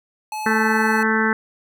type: tone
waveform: square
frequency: 859 Hz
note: A5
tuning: 42 cents flat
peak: -26 dBFS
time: 0.32-1.03 s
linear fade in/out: 2 ms
type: harmonic tone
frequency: 220 Hz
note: A3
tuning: in tune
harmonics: 1 / 2 / 4 / 5 / 6 / 7 / 8 / 9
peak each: -21 / -24 / -26 / -29 / -27 / -22 / -24 / -28 dBFS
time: 0.46-1.33 s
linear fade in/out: 2 ms
effects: none